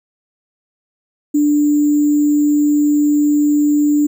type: tone with sample-and-hold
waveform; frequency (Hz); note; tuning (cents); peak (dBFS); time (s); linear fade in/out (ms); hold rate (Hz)
sine; 294.6; D4; +6; -10; 1.34-4.07; 10; 7350
effects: none